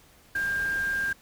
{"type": "tone in noise", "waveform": "sine", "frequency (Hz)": 1599, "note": "G6", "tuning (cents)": 34, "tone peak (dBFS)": -25, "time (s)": [0.35, 1.13], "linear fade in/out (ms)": 5, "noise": "pink", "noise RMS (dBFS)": -42, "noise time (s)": [0.35, 1.13], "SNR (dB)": 14, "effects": ["pink hiss -57 dBFS RMS until 1.21 s"]}